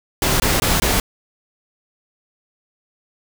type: noise bursts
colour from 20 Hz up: pink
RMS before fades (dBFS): -17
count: 4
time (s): 0.22-1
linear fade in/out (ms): 2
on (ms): 180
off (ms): 20
effects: none